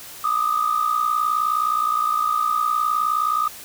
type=tone pair together; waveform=sine; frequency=1200 / 1259.4 Hz; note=D6 / D#6; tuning=+37 / +21 cents; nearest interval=minor second; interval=84 cents; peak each=-20 dBFS; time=0.24-3.48 s; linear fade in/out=5 ms; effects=tanh soft clip ceiling -12 dBFS + white hiss -39 dBFS RMS until 3.64 s